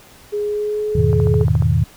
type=tone with pitch glide; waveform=sine; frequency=415.3 to 424.5 Hz; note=G#4 to G#4; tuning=0 to +38 cents; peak=-18 dBFS; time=0.32-1.45 s; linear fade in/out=20 ms; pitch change=+38 cents; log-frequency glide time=0.42-0.9 s
type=chord; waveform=sine; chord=E major seventh; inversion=none; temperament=equal; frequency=82.41 / 103.83 / 123.47 / 155.56 Hz; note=E2 / G#2 / B2 / D#3; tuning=0 / 0 / 0 / 0 cents; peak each=-18 dBFS; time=0.95-1.84 s; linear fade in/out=5 ms
type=click train; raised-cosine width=1 ms; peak=-15 dBFS; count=8; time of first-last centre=1.13-1.623 s; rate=14.2 Hz
effects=pink hiss -45 dBFS RMS until 1.96 s